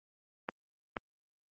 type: clicks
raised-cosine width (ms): 0.5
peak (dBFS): -18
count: 2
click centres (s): 0.489 / 0.968
effects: high-pass 150 Hz 12 dB/octave + Opus 24 kbps